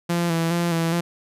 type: tone with vibrato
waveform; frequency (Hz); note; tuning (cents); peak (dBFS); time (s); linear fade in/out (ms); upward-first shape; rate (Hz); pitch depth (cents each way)
sawtooth; 168.6; E3; +39; -16; 0.09-1.01; 10; square; 2.4; 33
effects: resampled to 32000 Hz